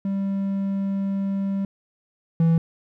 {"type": "tone pair in turn", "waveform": "triangle", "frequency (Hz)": [196.1, 164.9], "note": ["G3", "E3"], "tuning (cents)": [1, 1], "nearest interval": "minor third", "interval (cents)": 300, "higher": "first", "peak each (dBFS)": [-20, -13], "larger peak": "second", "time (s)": [[0.05, 1.65], [2.4, 2.58]], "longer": "first", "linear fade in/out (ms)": 2, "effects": []}